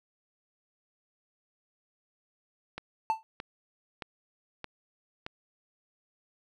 click train, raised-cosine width 0.3 ms, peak -21 dBFS, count 5, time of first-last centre 2.78-5.264 s, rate 1.61 Hz
triangle tone with exponential decay, 886 Hz, A5, 12 cents sharp, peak -19 dBFS, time 3.1-3.23 s, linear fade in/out 0 ms, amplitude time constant 27 ms
effects none

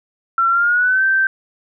sine tone with pitch glide, 1356 to 1557.6 Hz, E6 to G6, +49 to -12 cents, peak -12 dBFS, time 0.38-1.27 s, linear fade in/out 2 ms, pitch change +239 cents, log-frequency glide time 0.49-1.04 s, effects none

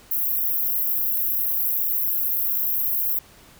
pink high-pass noise, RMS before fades -23 dBFS, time 0.11-3.19 s, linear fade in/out 5 ms, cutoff 12000 Hz, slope 96 dB/octave, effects pink hiss -50 dBFS RMS until 3.59 s

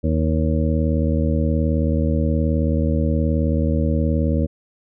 harmonic tone, 78.8 Hz, D#2, 23 cents sharp, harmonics 1 / 2 / 3 / 4 / 6 / 7, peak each -19 / -23 / -23 / -27 / -29 / -28 dBFS, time 0.03-4.47 s, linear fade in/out 20 ms, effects none

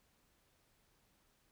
silence, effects pink hiss -74 dBFS RMS until 1.51 s

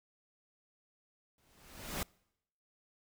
pink noise with exponential growth, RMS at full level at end -35 dBFS, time 1.38-2.03 s, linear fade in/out 2 ms, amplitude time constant 140 ms, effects noise-tail reverb RT60 0.8 s tail -26 dB re dry

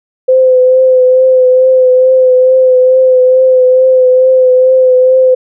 sine tone with vibrato, 513 Hz, C5, 34 cents flat, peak -3 dBFS, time 0.28-5.35 s, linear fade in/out 10 ms, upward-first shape triangle, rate 2.3 Hz, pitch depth 26 cents each way, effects none

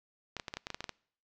clicks, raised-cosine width 0.2 ms, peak -20 dBFS, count 11, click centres 0.367 / 0.398 / 0.482 / 0.539 / 0.57 / 0.669 / 0.703 / 0.745 / 0.806 / 0.842 / 0.893 s, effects noise-tail reverb RT60 0.6 s tail -25 dB re dry + low-pass 7000 Hz 12 dB/octave

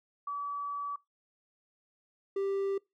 sine / triangle tone pair in turn, 1146 / 393 Hz, D6 / G4, -43 / +4 cents, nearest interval octave + perfect fifth, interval 1853 cents, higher first, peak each -33 / -27 dBFS, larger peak second, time 0.27-0.96 / 2.36-2.78 s, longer first, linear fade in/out 5 ms, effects noise-tail reverb RT60 0.2 s tail -24 dB re dry

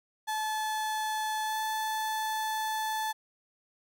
35% pulse tone with pitch glide, 865 to 871.5 Hz, A5 to A5, -30 to -17 cents, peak -28 dBFS, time 0.27-3.13 s, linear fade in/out 20 ms, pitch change +13 cents, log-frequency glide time 1.44-1.58 s, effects none

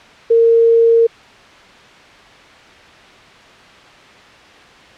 sine tone, 460 Hz, A#4, 23 cents flat, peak -7 dBFS, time 0.3-1.07 s, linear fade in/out 10 ms, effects white hiss -41 dBFS RMS until 4.97 s + low-pass 3000 Hz 12 dB/octave

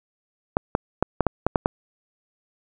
clicks, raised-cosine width 1 ms, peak -4 dBFS, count 8, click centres 0.569 / 0.751 / 1.026 / 1.207 / 1.267 / 1.466 / 1.558 / 1.659 s, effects none

